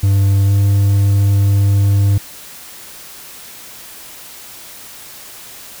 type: tone with pitch glide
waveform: triangle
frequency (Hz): 98.7 to 100.02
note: G2 to G2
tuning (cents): +12 to +35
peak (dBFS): -7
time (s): 0.03-2.18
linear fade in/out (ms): 5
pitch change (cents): +23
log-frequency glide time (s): 0.45-0.52
effects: white hiss -35 dBFS RMS until 5.8 s